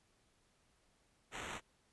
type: noise with sample-and-hold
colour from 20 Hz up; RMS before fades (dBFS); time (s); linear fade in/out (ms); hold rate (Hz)
violet; -45; 1.31-1.61; 50; 4900
effects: pink hiss -74 dBFS RMS until 1.92 s + resampled to 24000 Hz